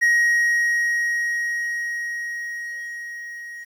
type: tone with level ramp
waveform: triangle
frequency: 1888 Hz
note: A#6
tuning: 22 cents sharp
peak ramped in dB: -12 to -32 dBFS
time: 0.01-3.65 s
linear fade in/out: 20 ms
effects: 9-bit